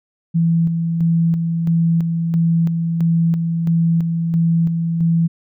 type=tone with tremolo; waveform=sine; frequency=166.4 Hz; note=E3; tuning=17 cents sharp; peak=-12 dBFS; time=0.34-5.28 s; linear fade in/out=20 ms; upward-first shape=square; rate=1.5 Hz; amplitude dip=40%; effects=none